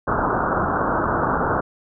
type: low-pass noise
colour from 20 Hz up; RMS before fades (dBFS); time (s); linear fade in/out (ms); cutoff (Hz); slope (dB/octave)
white; -21; 0.07-1.61; 10; 1500; 96
effects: none